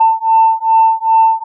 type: beating tone pair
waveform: sine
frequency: 893 / 895.5 Hz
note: A5 / A5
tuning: +25 / +30 cents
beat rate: 2.5 Hz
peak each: -10 dBFS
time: 0-1.44 s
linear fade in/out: 10 ms
effects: tanh soft clip ceiling 0 dBFS